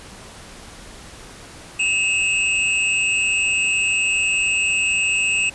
square tone pair together, 2582 / 2778 Hz, E7 / F7, -37 / -10 cents, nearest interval minor second, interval 127 cents, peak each -19 / -23 dBFS, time 1.79-5.5 s, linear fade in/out 10 ms, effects pink hiss -40 dBFS RMS until 5.54 s + resampled to 24000 Hz

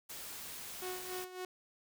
white noise, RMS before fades -46 dBFS, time 0.09-1.25 s, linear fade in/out 10 ms
sawtooth tone with tremolo, 367.2 Hz, F#4, 13 cents flat, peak -35 dBFS, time 0.82-1.45 s, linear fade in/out 2 ms, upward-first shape sine, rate 3.6 Hz, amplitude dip 70%
effects none

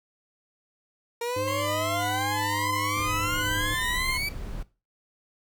30% pulse exponential sweep, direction up, 466.2 to 2323 Hz, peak -25 dBFS, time 1.21-4.29 s, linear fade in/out 5 ms
harmonic tone, 101.7 Hz, G#2, 36 cents flat, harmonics 1 / 3 / 5, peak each -34 / -36 / -40 dBFS, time 1.36-3.74 s, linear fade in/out 5 ms
20% pulse tone with vibrato, 1023 Hz, C6, 39 cents flat, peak -26 dBFS, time 1.47-4.18 s, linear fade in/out 10 ms, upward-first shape sine, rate 2.8 Hz, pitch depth 57 cents each way
brown noise, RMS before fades -35 dBFS, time 2.96-4.63 s, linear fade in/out 5 ms
effects noise-tail reverb RT60 0.3 s tail -18 dB re dry

